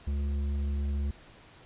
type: tone with tanh clipping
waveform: sine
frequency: 70.9 Hz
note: C#2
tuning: 40 cents sharp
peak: -29 dBFS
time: 0.07-1.11 s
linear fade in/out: 5 ms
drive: 9 dB
effects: pink hiss -54 dBFS RMS until 1.65 s + resampled to 8000 Hz